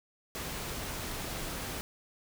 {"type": "noise", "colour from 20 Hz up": "pink", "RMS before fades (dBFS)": -38, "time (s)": [0.35, 1.81], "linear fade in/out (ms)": 0, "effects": []}